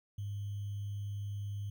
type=tone with sample-and-hold; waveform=sine; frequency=101.3 Hz; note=G#2; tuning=43 cents flat; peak=-36 dBFS; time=0.18-1.7 s; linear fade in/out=5 ms; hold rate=3150 Hz; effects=none